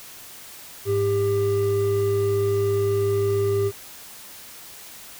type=tone pair together; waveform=triangle; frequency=103.83 / 397.8 Hz; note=G#2 / G4; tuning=0 / +25 cents; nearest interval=octave + major seventh; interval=2325 cents; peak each=-23 / -18 dBFS; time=0.85-3.72 s; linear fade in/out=50 ms; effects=white hiss -42 dBFS RMS until 5.19 s